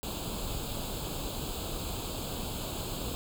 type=noise with comb filter; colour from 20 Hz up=pink; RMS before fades=-36 dBFS; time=0.03-3.15 s; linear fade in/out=0 ms; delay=0.26 ms; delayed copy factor=+0.85; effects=none